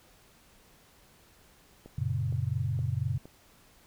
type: click train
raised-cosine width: 2 ms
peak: -33 dBFS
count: 4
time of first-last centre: 1.86-3.255 s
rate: 2.15 Hz
type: chord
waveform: sine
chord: F# major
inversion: none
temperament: equal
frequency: 92.5 / 116.54 / 138.59 Hz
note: F#2 / A#2 / C#3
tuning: 0 / 0 / 0 cents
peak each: -33 / -31 / -32 dBFS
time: 1.98-3.18 s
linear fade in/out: 5 ms
effects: pink hiss -60 dBFS RMS until 3.86 s